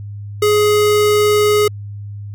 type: tone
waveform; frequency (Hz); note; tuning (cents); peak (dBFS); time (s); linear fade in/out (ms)
square; 418.7; G#4; +14; -11; 0.42-1.68; 5
effects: added 102 Hz sine -26 dBFS peak until 2.34 s